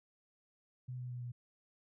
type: tone with pitch steps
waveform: sine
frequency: 126 / 124.55 / 123.12 / 121.71 Hz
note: B2 / B2 / B2 / B2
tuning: +35 / +15 / -5 / -25 cents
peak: -40 dBFS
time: 0.88-1.32 s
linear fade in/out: 10 ms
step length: 110 ms
effects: none